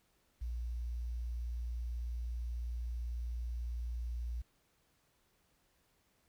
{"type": "tone with quantisation", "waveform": "sine", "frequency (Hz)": 59.1, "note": "A#1", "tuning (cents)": 24, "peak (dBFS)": -36, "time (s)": [0.41, 4.42], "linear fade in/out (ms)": 10, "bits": 11, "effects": ["pink hiss -74 dBFS RMS until 6.28 s"]}